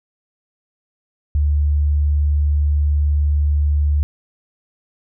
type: tone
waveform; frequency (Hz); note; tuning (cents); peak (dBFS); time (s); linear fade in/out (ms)
sine; 73.42; D2; 0; -13; 1.35-4.03; 0
effects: none